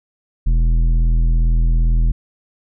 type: tone with tanh clipping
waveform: triangle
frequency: 41.2 Hz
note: E1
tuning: in tune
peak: -13 dBFS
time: 0.46-2.12 s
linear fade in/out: 10 ms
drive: 14 dB
effects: none